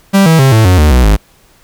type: tone with pitch steps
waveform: 45% pulse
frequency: 196 / 161.98 / 133.87 / 110.64 / 91.44 / 75.57 / 62.45 / 51.61 Hz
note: G3 / E3 / C3 / A2 / F#2 / D#2 / B1 / G#1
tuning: 0 / -30 / +40 / +10 / -20 / -50 / +20 / -10 cents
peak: -4 dBFS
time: 0.13-1.17 s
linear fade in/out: 20 ms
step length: 130 ms
effects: pink hiss -47 dBFS RMS until 1.63 s